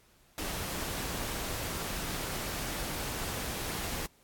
pink noise, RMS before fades -36 dBFS, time 0.38-4.06 s, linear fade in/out 0 ms, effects pink hiss -64 dBFS RMS until 4.23 s + AAC 64 kbps

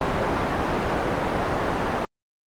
white low-pass noise, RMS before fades -24 dBFS, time 0.01-2.05 s, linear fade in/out 2 ms, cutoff 1000 Hz, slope 12 dB/octave, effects Opus 24 kbps

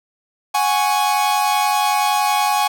45% pulse chord, F# suspended second, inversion none, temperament equal, 740 / 830.6 / 1108.7 Hz, F#5 / G#5 / C#6, 0 / 0 / 0 cents, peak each -22 / -17 / -22 dBFS, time 0.54-2.68 s, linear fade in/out 10 ms, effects none

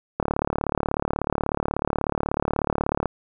click train, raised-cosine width 1 ms, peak -8 dBFS, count 105, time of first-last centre 0.2-3.057 s, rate 36.4 Hz, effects none

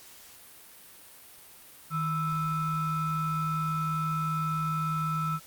triangle ring-modulated tone, 580 Hz, D5, 22 cents flat, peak -22 dBFS, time 1.9-5.4 s, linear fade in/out 50 ms, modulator 737 Hz, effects white hiss -51 dBFS RMS until 5.46 s + Opus 48 kbps

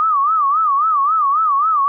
sine tone with vibrato, 1200 Hz, D6, 37 cents sharp, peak -12 dBFS, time 0-1.88 s, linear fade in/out 0 ms, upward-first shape sine, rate 3.7 Hz, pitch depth 160 cents each way, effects none

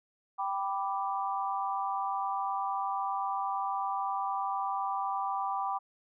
sine chord, G major, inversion none, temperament equal, 784 / 987.8 / 1174.7 Hz, G5 / B5 / D6, 0 / 0 / 0 cents, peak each -33 / -35 / -35 dBFS, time 0.38-5.79 s, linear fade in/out 20 ms, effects none

